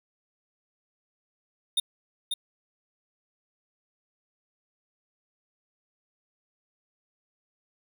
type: tone with echo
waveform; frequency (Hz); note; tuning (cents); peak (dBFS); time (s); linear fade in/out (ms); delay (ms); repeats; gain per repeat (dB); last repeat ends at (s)
square; 3650; A#7; -37; -22; 1.77-1.8; 5; 540; 1; -5; 2.34
effects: none